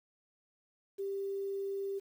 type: tone with quantisation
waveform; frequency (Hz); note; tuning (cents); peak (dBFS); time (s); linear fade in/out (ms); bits
sine; 393.9; G4; +8; -34; 0.98-2; 20; 10
effects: none